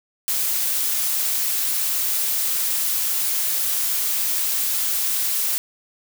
blue noise, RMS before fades -22 dBFS, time 0.28-5.58 s, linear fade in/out 0 ms, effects none

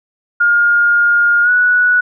sine tone with pitch glide, 1418 to 1471.4 Hz, F6 to F#6, +26 to -10 cents, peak -8 dBFS, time 0.4-2.01 s, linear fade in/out 10 ms, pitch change +64 cents, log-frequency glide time 1.43-1.5 s, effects none

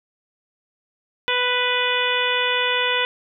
harmonic tone, 495 Hz, B4, 4 cents sharp, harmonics 1 / 2 / 3 / 4 / 5 / 6 / 7, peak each -26 / -26 / -26 / -26 / -26 / -26 / -26 dBFS, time 1.28-3.05 s, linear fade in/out 0 ms, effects none

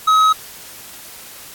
triangle tone with tanh clipping, 1275 Hz, D#6, 42 cents sharp, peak -11 dBFS, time 0.07-0.33 s, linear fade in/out 10 ms, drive 13 dB, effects white hiss -37 dBFS RMS until 1.54 s + AAC 64 kbps

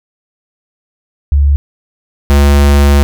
sine / square tone pair in turn, 71.1 / 71.1 Hz, C#2 / C#2, +45 / +45 cents, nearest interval unison, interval 0 cents, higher neither, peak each -5 dBFS, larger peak neither, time 1.32-1.56 / 2.3-3.03 s, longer second, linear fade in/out 0 ms, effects none

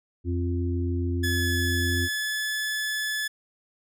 harmonic tone, 87.2 Hz, F2, 2 cents flat, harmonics 1 / 3 / 4, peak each -25 / -31 / -33 dBFS, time 0.24-2.09 s, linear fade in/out 50 ms
sawtooth tone with pitch glide, 1710 to 1722.9 Hz, A6 to A6, -50 to -37 cents, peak -23 dBFS, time 1.23-3.28 s, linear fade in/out 10 ms, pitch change +13 cents, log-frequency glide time 1.43-2.52 s
effects none

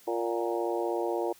harmonic tone with a mistuned harmonic, 116.4 Hz, A#2, 2 cents flat, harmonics 3 / 4 / 5 / 6 / 7 / 8, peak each -31 / -33 / -35 / -37 / -38 / -39 dBFS, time 0.07-1.33 s, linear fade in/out 10 ms, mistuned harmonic 6, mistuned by +51 cents, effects white hiss -57 dBFS RMS until 1.39 s

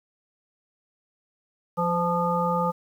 harmonic tone with a mistuned harmonic, 174.61 Hz, F3, in tune, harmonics 1 / 3 / 5 / 7, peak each -27 / -27 / -27 / -27 dBFS, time 1.77-2.72 s, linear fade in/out 20 ms, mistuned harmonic 3, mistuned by -34 cents, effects 9-bit

